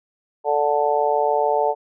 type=harmonic tone; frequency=146.83 Hz; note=D3; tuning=in tune; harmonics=3 / 4 / 5 / 6; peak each=-22 / -22 / -22 / -22 dBFS; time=0.44-1.75 s; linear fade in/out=50 ms; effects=none

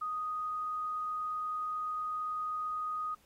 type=tone; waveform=sine; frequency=1244.5 Hz; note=D#6; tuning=in tune; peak=-33 dBFS; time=0.01-3.15 s; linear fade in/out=10 ms; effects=pink hiss -67 dBFS RMS until 3.25 s + AAC 48 kbps

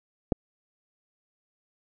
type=clicks; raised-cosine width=2 ms; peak=-9 / -23 dBFS; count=2; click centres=0.322 / 0.326 s; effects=none

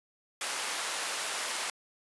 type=high-pass noise; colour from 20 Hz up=pink; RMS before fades=-34 dBFS; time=0.41-1.7 s; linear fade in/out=2 ms; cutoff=830 Hz; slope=12 dB/octave; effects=resampled to 24000 Hz

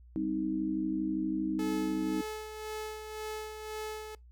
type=chord; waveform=sine; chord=C minor; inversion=second; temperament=just; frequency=196.22 / 261.6 / 314 Hz; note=G3 / C4 / Eb4; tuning=+2 / 0 / +16 cents; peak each=-37 / -36 / -31 dBFS; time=0.16-2.21 s; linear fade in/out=0 ms
type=tone with tremolo; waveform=sawtooth; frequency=431.1 Hz; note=A4; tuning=35 cents flat; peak=-32 dBFS; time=1.59-4.15 s; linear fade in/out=2 ms; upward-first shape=sine; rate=1.9 Hz; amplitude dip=50%
effects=noise-tail reverb RT60 0.2 s tail -25 dB re dry + added 60 Hz sine -52 dBFS peak until 4.31 s

